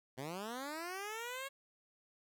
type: linear sweep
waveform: 10% pulse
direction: up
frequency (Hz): 123.47 to 554.4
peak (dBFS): -33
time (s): 0.17-1.49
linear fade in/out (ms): 20
effects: none